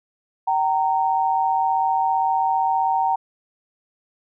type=tone pair together; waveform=sine; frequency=769 / 924.3 Hz; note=G5 / A#5; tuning=-33 / -15 cents; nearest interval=minor third; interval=318 cents; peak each=-20 dBFS; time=0.47-3.16 s; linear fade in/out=10 ms; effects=none